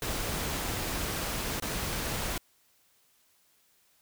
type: noise with dropouts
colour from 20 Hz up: pink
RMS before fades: -33 dBFS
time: 0.02-2.38 s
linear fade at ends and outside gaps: 2 ms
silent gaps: 1.6-1.622 s
effects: white hiss -67 dBFS RMS until 4.01 s